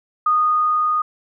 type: tone with level ramp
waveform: sine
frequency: 1234 Hz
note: D#6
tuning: 15 cents flat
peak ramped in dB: -13 to -16 dBFS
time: 0.26-1.02 s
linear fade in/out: 5 ms
effects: none